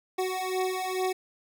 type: beating tone pair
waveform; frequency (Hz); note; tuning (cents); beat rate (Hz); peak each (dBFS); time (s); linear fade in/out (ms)
25% pulse; 371.1 / 373.4; F#4 / F#4; +5 / +16; 2.3; -27; 0.18-1.13; 10
effects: none